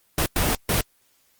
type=noise bursts at uneven times; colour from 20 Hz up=pink; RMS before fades=-21 dBFS; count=3; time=0.18-0.26 / 0.36-0.55 / 0.69-0.81 s; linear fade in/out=2 ms; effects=white hiss -63 dBFS RMS until 1.39 s + Opus 24 kbps